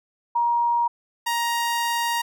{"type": "tone pair in turn", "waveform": ["sine", "sawtooth"], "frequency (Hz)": [946, 938.9], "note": ["A#5", "A#5"], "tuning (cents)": [25, 12], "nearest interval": "unison", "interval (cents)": 13, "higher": "first", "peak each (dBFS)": -18, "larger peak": "neither", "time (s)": [[0.35, 0.88], [1.26, 2.22]], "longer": "second", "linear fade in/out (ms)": 10, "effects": []}